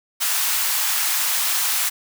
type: high-pass noise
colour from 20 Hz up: white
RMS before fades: -21 dBFS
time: 0.2-1.9 s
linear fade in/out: 20 ms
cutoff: 790 Hz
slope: 24 dB/octave
effects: none